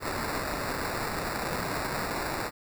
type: noise with sample-and-hold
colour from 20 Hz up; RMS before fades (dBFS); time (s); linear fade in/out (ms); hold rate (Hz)
blue; -32; 0-2.51; 50; 3150
effects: none